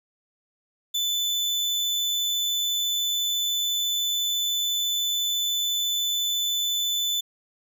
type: tone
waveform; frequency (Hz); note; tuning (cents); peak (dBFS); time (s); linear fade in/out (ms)
35% pulse; 3506; A7; -7; -21; 0.94-7.21; 10
effects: none